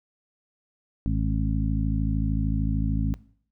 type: harmonic tone with a mistuned harmonic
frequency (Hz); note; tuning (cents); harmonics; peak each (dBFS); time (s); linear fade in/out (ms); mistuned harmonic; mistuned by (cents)
53.3; G#1; +46; 1 / 2 / 3 / 4 / 5; -25 / -28 / -30 / -31 / -32; 1.06-3.14; 0; 5; +40
effects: noise-tail reverb RT60 0.6 s tail -21 dB re dry